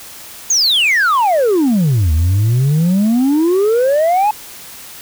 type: exponential two-way sweep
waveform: sine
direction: down then up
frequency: 6790 to 75.7 to 869 Hz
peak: -7 dBFS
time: 0.5-4.31 s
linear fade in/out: 5 ms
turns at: 2.12 s
effects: tanh soft clip ceiling -9 dBFS + white hiss -34 dBFS RMS until 5.01 s

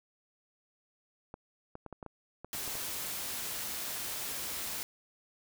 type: clicks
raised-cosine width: 1 ms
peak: -29 dBFS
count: 10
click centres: 1.341 / 1.754 / 1.863 / 1.927 / 2.028 / 2.063 / 2.446 / 2.549 / 2.677 / 2.754 s
type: noise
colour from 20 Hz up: white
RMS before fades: -38 dBFS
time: 2.53-4.83 s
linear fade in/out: 0 ms
effects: none

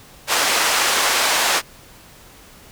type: band-pass noise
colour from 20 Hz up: pink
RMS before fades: -18 dBFS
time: 0.27-1.62 s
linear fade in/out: 50 ms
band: 720 to 9400 Hz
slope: 12 dB/octave
effects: pink hiss -45 dBFS RMS until 2.71 s

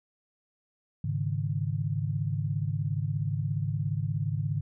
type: chord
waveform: sine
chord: Ab suspended fourth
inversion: none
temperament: equal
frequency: 103.83 / 138.59 / 155.56 Hz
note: Ab2 / Db3 / Eb3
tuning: 0 / 0 / 0 cents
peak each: -31 / -31 / -32 dBFS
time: 1.04-4.61 s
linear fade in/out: 5 ms
effects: none

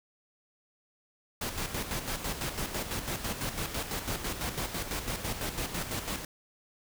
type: noise with tremolo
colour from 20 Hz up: pink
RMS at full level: -33 dBFS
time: 1.41-6.25 s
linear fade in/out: 5 ms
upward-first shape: square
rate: 6 Hz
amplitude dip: 55%
effects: none

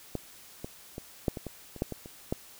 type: clicks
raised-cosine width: 2 ms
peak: -18 / -23 / -24 / -12 / -23 / -23 / -29 / -14 / -22 / -30 / -15 dBFS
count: 11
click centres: 0.153 / 0.645 / 0.981 / 1.282 / 1.372 / 1.467 / 1.763 / 1.821 / 1.923 / 2.059 / 2.325 s
effects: white hiss -52 dBFS RMS until 2.59 s

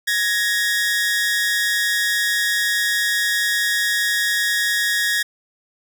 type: tone pair together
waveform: sawtooth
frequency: 1675.2 / 1864.7 Hz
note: G#6 / A#6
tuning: +15 / 0 cents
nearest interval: major second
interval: 185 cents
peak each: -17 dBFS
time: 0.07-5.23 s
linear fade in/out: 10 ms
effects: none

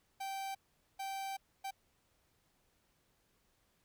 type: tone bursts at uneven times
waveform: 45% pulse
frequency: 779 Hz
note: G5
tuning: 11 cents flat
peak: -39 dBFS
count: 3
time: 0.2-0.55 / 0.99-1.37 / 1.64-1.71 s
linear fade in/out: 10 ms
effects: pink hiss -75 dBFS RMS until 3.84 s

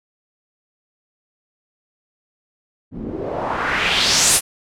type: noise with low-pass filter sweep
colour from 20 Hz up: white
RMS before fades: -19 dBFS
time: 2.91-4.41 s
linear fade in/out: 50 ms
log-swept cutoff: 200 to 11000 Hz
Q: 2.3
effects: none

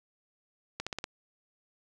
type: accelerating click train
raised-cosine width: 0.2 ms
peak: -17 dBFS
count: 5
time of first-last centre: 0.8-1.041 s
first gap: 66 ms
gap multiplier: 0.94
effects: none

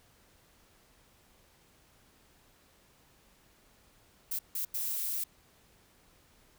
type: noise bursts at uneven times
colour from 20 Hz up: violet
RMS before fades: -34 dBFS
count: 3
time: 4.31-4.39 / 4.55-4.65 / 4.74-5.24 s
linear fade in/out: 5 ms
effects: pink hiss -64 dBFS RMS until 6.58 s

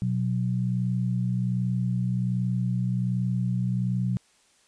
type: tone pair together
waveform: sine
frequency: 123.01 / 184.3 Hz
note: B2 / F#3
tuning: -6 / -7 cents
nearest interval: perfect fifth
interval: 699 cents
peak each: -25 / -27 dBFS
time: 0.02-4.17 s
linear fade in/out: 0 ms
effects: white hiss -62 dBFS RMS until 4.67 s + resampled to 22050 Hz

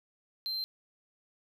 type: tone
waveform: triangle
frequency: 4130 Hz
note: C8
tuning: 23 cents flat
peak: -31 dBFS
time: 0.46-0.64 s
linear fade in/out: 0 ms
effects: none

